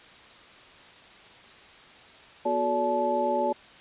sine tone cluster, 244.6 / 364.7 / 433 / 576 / 866 Hz, B3 / F#4 / A4 / D5 / A5, -16 / -25 / -28 / -34 / -28 cents, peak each -33 / -31 / -35 / -27 / -27 dBFS, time 2.45-3.53 s, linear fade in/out 10 ms, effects white hiss -50 dBFS RMS until 3.8 s + resampled to 8000 Hz

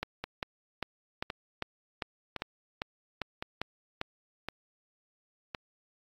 two click trains, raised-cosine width 0.3 ms, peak -16 / -19 dBFS, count 11 / 6, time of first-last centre 0.03-4.014 / 0.24-5.548 s, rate 2.51 / 0.942 Hz, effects AAC 32 kbps

